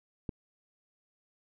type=click; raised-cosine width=3 ms; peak=-22 dBFS; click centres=0.292 s; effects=none